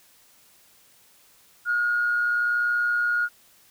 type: tone with amplitude modulation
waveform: sine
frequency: 1433 Hz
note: F6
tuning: 44 cents sharp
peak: -18 dBFS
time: 1.65-3.29 s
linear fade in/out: 50 ms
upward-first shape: sine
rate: 121 Hz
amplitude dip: 40%
effects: tanh soft clip ceiling -14 dBFS + white hiss -57 dBFS RMS until 3.7 s